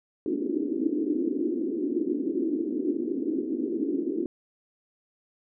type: band-pass noise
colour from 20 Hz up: pink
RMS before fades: -28 dBFS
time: 0.26-4.26 s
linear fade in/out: 2 ms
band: 270 to 360 Hz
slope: 48 dB/octave
effects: none